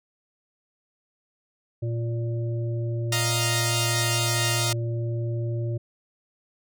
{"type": "harmonic tone", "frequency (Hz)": 116.54, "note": "A#2", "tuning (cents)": 0, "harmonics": [1, 3, 5], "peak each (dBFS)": [-25, -35, -39], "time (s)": [1.82, 5.78], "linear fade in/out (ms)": 10}
{"type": "chord", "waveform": "5% pulse", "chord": "Eb suspended second", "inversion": "none", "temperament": "equal", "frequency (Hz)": [622.3, 698.5, 932.3], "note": ["Eb5", "F5", "Bb5"], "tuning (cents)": [0, 0, 0], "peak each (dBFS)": -17, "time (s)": [3.12, 4.73], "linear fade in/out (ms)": 5}
{"effects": []}